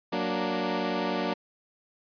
15% pulse chord, Gb augmented, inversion none, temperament equal with one note detuned, 185.85 / 233.1 / 293.7 Hz, Gb3 / Bb3 / D4, +8 / 0 / 0 cents, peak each -25 dBFS, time 0.12-1.34 s, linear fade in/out 10 ms, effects resampled to 11025 Hz

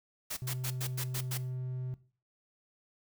white noise bursts, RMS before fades -37 dBFS, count 7, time 0.3-1.378 s, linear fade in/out 10 ms, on 70 ms, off 98 ms
triangle tone, 127.6 Hz, C3, 43 cents flat, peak -33 dBFS, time 0.42-1.94 s, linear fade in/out 0 ms
effects noise-tail reverb RT60 0.4 s tail -17 dB re dry

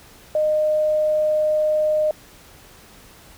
sine tone, 613 Hz, D#5, 26 cents flat, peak -16 dBFS, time 0.35-2.11 s, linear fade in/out 2 ms, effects pink hiss -47 dBFS RMS until 3.37 s

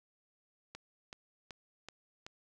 click train, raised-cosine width 0.2 ms, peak -28 dBFS, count 5, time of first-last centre 0.75-2.265 s, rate 2.64 Hz, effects none

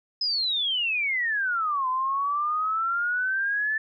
sine exponential two-way sweep, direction down then up, 5130 to 1015 to 1765 Hz, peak -23 dBFS, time 0.21-3.78 s, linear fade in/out 5 ms, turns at 1.88 s, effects none

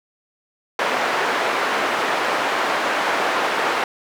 white band-pass noise, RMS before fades -21 dBFS, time 0.79-3.84 s, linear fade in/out 2 ms, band 410 to 1500 Hz, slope 12 dB/octave, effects none

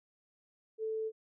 sine tone, 440 Hz, A4, in tune, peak -33 dBFS, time 0.78-1.12 s, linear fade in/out 50 ms, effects none

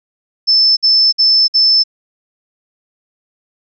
sine tone bursts, 5274 Hz, E8, in tune, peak -7 dBFS, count 4, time 0.47-1.838 s, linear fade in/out 20 ms, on 300 ms, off 56 ms, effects none

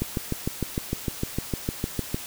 click train, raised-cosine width 3 ms, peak -12 dBFS, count 15, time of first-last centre 0.02-2.144 s, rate 6.59 Hz, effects white hiss -38 dBFS RMS until 2.26 s

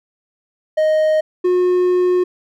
triangle tone pair in turn, 622.3 / 361.3 Hz, D#5 / F#4, 0 / -41 cents, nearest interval major sixth, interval 941 cents, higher first, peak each -10 dBFS, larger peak neither, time 0.77-1.21 / 1.44-2.24 s, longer second, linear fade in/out 10 ms, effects none

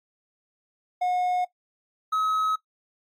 triangle tone pair in turn, 724 / 1278.9 Hz, F#5 / D#6, -38 / +47 cents, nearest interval minor seventh, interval 985 cents, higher second, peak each -20 dBFS, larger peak neither, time 1.01-1.45 / 2.12-2.56 s, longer neither, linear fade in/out 10 ms, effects noise-tail reverb RT60 0.1 s tail -18 dB re dry + AAC 64 kbps

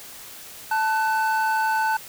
triangle tone pair together, 880.4 / 1504 Hz, A5 / F#6, +1 / +28 cents, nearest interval major sixth, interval 927 cents, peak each -19 / -23 dBFS, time 0.71-1.97 s, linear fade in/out 5 ms, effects white hiss -41 dBFS RMS until 2.08 s

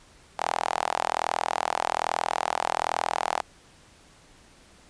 sawtooth tone with high-pass filter, 41.2 Hz, E1, in tune, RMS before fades -28 dBFS, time 0.38-3.42 s, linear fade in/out 20 ms, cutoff 800 Hz, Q 4, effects pink hiss -55 dBFS RMS until 4.89 s + resampled to 22050 Hz

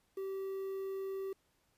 triangle tone with quantisation, 386.5 Hz, G4, 24 cents flat, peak -35 dBFS, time 0.17-1.33 s, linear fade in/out 5 ms, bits 10, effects pink hiss -75 dBFS RMS until 1.77 s + resampled to 32000 Hz

